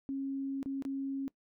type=tone with dropouts; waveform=sine; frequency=272.4 Hz; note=C#4; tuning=30 cents flat; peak=-33 dBFS; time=0.09-1.28 s; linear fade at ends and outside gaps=0 ms; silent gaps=0.629-0.659 / 0.823-0.851 s; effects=noise-tail reverb RT60 0.1 s tail -21 dB re dry